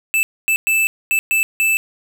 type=tone bursts at uneven times; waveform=square; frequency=2637 Hz; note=E7; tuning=in tune; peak=-14 dBFS; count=6; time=0.14-0.23 / 0.48-0.56 / 0.67-0.87 / 1.11-1.19 / 1.31-1.43 / 1.6-1.77 s; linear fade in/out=0 ms; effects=9-bit